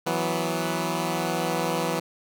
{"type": "chord", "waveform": "10% pulse", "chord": "E suspended second", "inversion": "none", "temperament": "equal", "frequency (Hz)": [164.81, 185, 246.9], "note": ["E3", "F#3", "B3"], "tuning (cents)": [0, 0, 0], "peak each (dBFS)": [-19, -21, -24], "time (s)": [0.06, 2], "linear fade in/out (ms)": 10, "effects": []}